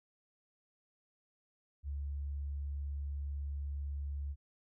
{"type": "tone", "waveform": "sine", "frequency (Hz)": 71, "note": "C#2", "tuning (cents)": 42, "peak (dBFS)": -36, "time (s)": [1.83, 4.36], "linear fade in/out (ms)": 50, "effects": []}